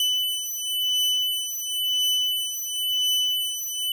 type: beating tone pair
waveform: 40% pulse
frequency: 2996 / 2996.96 Hz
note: F#7 / F#7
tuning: +21 / +22 cents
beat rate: 0.96 Hz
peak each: -25 dBFS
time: 0-3.92 s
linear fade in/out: 2 ms
effects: none